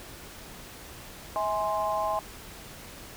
sine chord, E augmented, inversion none, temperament equal with one note detuned, 644.6 / 830.6 / 1046.5 Hz, E5 / G#5 / B#5, -39 / 0 / 0 cents, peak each -30 dBFS, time 1.36-2.19 s, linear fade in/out 0 ms, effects pink hiss -45 dBFS RMS until 3.16 s

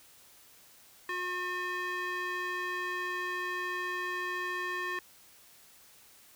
square tone with band-pass filter, 360.7 Hz, F#4, 44 cents flat, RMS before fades -35 dBFS, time 1.09-4.99 s, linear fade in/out 2 ms, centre 1700 Hz, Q 2.1, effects white hiss -58 dBFS RMS until 6.35 s

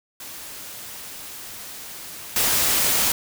white noise with level steps, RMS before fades -37 / -20 dBFS, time 0.2-3.12 s, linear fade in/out 2 ms, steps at 2.36 s, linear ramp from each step 2 ms, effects none

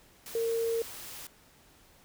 sine tone in noise, 458.4 Hz, A#4, 29 cents flat, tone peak -27 dBFS, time 0.35-0.82 s, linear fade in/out 2 ms, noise white, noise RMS -44 dBFS, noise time 0.26-1.27 s, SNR +14 dB, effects pink hiss -60 dBFS RMS until 2.04 s

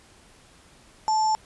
sine tone with sample-and-hold, 870 Hz, A5, 20 cents flat, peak -19 dBFS, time 1.08-1.35 s, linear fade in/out 0 ms, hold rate 6300 Hz, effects pink hiss -54 dBFS RMS until 1.45 s + resampled to 24000 Hz

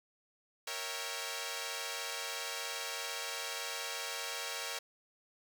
5% pulse chord, A# diminished seventh, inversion none, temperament equal with one note detuned, 466.2 / 554.4 / 656.2 / 784 Hz, A#4 / C#5 / E5 / G5, 0 / 0 / -8 / 0 cents, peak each -31 / -31 / -33 / -33 dBFS, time 0.67-4.79 s, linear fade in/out 5 ms, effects none

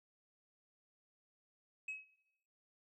sine tone with exponential decay, 2560 Hz, D#7, 49 cents sharp, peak -36 dBFS, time 1.88-2.17 s, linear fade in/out 5 ms, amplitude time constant 62 ms, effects noise-tail reverb RT60 0.8 s tail -17 dB re dry + tanh soft clip ceiling -38 dBFS

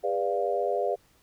sine chord, G# diminished seventh, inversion none, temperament equal with one note detuned, 405.1 / 493.9 / 587.3 / 698.5 Hz, G#4 / B4 / D5 / F5, -43 / 0 / 0 / 0 cents, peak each -30 dBFS, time 0.03-0.96 s, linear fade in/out 20 ms, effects pink hiss -63 dBFS RMS until 1.22 s

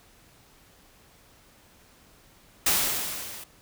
white noise with level ramp, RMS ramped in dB -21 to -42 dBFS, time 2.66-3.44 s, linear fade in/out 5 ms, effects pink hiss -57 dBFS RMS until 3.61 s

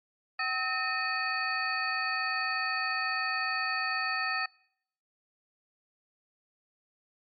sine tone cluster, 760 / 1286 / 1827 / 2508 / 4486 Hz, F#5 / E6 / A#6 / D#7 / C#8, +46 / -43 / -35 / +13 / +20 cents, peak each -38 / -34 / -32 / -35 / -37 dBFS, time 0.39-4.46 s, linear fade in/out 5 ms, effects noise-tail reverb RT60 0.7 s tail -25 dB re dry + MP3 32 kbps

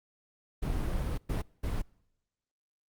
brown noise bursts at uneven times, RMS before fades -31 dBFS, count 3, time 0.62-1.18 / 1.29-1.42 / 1.63-1.82 s, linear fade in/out 10 ms, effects noise-tail reverb RT60 0.9 s tail -26 dB re dry + Opus 32 kbps

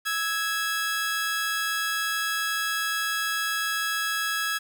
sawtooth tone pair together, 1310.1 / 1661.2 Hz, E6 / G#6, -11 / 0 cents, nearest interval major third, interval 411 cents, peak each -27 / -23 dBFS, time 0.05-4.59 s, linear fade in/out 20 ms, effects 9-bit

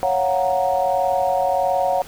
sine chord, Gb major seventh, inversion second, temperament equal, 554.4 / 698.5 / 740 / 932.3 Hz, Db5 / F5 / Gb5 / Bb5, 0 / 0 / 0 / 0 cents, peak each -21 / -24 / -20 / -26 dBFS, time 0.03-2.02 s, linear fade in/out 0 ms, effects pink hiss -41 dBFS RMS until 2.07 s

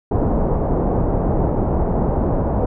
pink low-pass noise, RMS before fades -18 dBFS, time 0.11-2.66 s, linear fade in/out 5 ms, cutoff 830 Hz, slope 24 dB/octave, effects none

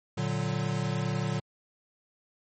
square chord, Bb augmented, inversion none, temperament equal, 116.54 / 146.83 / 185 Hz, Bb2 / D3 / F#3, 0 / 0 / 0 cents, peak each -33 / -32 / -34 dBFS, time 0.17-1.4 s, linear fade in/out 10 ms, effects MP3 32 kbps

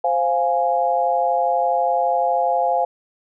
sine chord, F minor, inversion second, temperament equal, 523.3 / 698.5 / 830.6 Hz, C5 / F5 / Ab5, 0 / 0 / 0 cents, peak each -22 / -19 / -21 dBFS, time 0.04-2.85 s, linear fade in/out 5 ms, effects none

